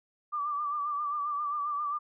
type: tone with vibrato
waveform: sine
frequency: 1174.7 Hz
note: D6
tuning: in tune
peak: -29 dBFS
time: 0.32-1.99 s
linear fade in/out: 20 ms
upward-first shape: sine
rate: 7.5 Hz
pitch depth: 50 cents each way
effects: none